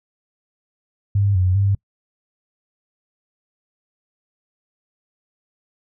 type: tone with pitch steps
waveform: sine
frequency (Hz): 100.3 / 91.8 / 99.2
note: G2 / F#2 / G2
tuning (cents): +40 / -13 / +21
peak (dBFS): -14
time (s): 1.15-1.75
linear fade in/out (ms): 5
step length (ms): 200
effects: noise-tail reverb RT60 0.1 s tail -26 dB re dry